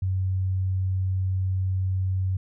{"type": "tone", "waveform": "sine", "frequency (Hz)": 94, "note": "F#2", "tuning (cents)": 28, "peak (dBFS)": -22, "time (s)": [0.02, 2.37], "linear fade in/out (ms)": 5, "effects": []}